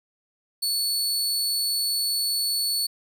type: tone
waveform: sawtooth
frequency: 4435 Hz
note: C#8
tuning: in tune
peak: -20 dBFS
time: 0.62-2.87 s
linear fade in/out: 10 ms
effects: none

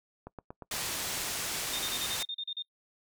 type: click train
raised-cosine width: 1 ms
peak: -28 dBFS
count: 5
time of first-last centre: 0.27-0.74 s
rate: 8.51 Hz
type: low-pass noise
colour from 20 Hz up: white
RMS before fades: -35 dBFS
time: 0.71-2.23 s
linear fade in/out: 5 ms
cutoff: 9800 Hz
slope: 12 dB/octave
type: tone bursts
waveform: sine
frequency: 3650 Hz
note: A#7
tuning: 37 cents flat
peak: -33 dBFS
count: 10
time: 1.73-2.624 s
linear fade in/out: 5 ms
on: 57 ms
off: 36 ms
effects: noise-tail reverb RT60 0.1 s tail -22 dB re dry

